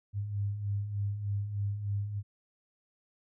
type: beating tone pair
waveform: sine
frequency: 98.8 / 102.1 Hz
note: G2 / G#2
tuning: +14 / -29 cents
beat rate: 3.3 Hz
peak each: -39 / -31 dBFS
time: 0.13-2.23 s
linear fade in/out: 50 ms
effects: none